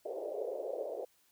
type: band-pass noise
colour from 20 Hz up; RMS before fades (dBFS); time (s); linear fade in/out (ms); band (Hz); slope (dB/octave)
white; -39; 0.05-1.05; 10; 400 to 620; 48
effects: white hiss -70 dBFS RMS until 1.31 s